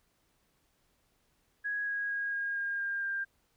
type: tone with pitch steps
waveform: sine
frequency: 1661.2 / 1649.7 / 1638.3 / 1627 / 1615.8 / 1604.6 / 1593.5 Hz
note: G#6 / G#6 / G#6 / G#6 / G#6 / G6 / G6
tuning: 0 / -12 / -24 / -36 / -48 / +40 / +28 cents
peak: -31 dBFS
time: 1.64-3.25 s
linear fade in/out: 20 ms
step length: 230 ms
effects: pink hiss -73 dBFS RMS until 3.56 s